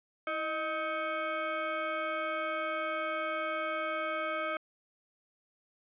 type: tone with frequency modulation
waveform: sine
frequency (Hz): 324.9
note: E4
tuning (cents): -25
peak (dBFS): -31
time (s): 0.27-4.57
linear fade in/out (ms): 2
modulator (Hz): 945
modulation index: 2
effects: resampled to 8000 Hz